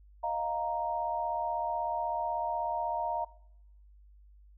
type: chord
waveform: sine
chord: Eb suspended second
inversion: none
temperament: equal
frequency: 622.3 / 698.5 / 932.3 Hz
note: Eb5 / F5 / Bb5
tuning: 0 / 0 / 0 cents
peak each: -37 / -34 / -32 dBFS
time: 0.23-3.25 s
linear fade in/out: 10 ms
effects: noise-tail reverb RT60 0.8 s tail -22 dB re dry + added 50 Hz sine -54 dBFS peak until 4.57 s